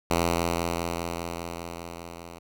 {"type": "tone with level ramp", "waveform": "5% pulse", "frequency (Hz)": 85, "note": "F2", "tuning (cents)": -46, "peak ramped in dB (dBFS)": [-10, -30], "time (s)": [0.1, 2.39], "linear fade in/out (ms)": 10, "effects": []}